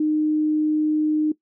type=tone; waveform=sine; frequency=306.4 Hz; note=D#4; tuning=27 cents flat; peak=-17 dBFS; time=0-1.32 s; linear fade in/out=5 ms; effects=noise-tail reverb RT60 0.1 s tail -18 dB re dry